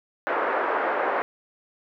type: band-pass noise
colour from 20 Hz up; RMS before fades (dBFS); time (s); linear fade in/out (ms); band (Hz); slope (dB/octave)
pink; -25; 0.27-1.22; 0; 420 to 1700; 24
effects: none